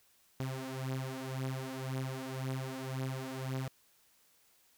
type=beating tone pair; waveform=sawtooth; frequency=130.81 / 132.71 Hz; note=C3 / C3; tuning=0 / +25 cents; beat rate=1.9 Hz; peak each=-35 / -36 dBFS; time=0.4-3.68 s; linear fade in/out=0 ms; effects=white hiss -68 dBFS RMS until 4.77 s